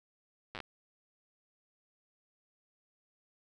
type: slowing click train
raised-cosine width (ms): 0.3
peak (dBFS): -25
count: 6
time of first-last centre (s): 0.55-0.603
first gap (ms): 8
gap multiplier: 1.14
effects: none